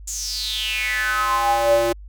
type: tone with high-pass filter sweep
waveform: square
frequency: 116.2 Hz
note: A#2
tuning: 5 cents flat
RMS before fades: -21 dBFS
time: 0.07-1.93 s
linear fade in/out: 10 ms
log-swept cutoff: 7200 to 420 Hz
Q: 6.9
effects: added 50 Hz sine -36 dBFS peak until 2.08 s